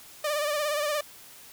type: tone with vibrato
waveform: sawtooth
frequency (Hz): 595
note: D5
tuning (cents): +22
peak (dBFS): -22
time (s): 0.24-1.01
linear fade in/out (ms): 5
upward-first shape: sine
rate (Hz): 17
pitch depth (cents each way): 54
effects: white hiss -49 dBFS RMS until 1.52 s